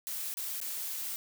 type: noise with dropouts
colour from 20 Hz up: blue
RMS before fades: -37 dBFS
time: 0.07-1.16 s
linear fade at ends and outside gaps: 0 ms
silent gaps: 0.34-0.371 / 0.602-0.614 s
effects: none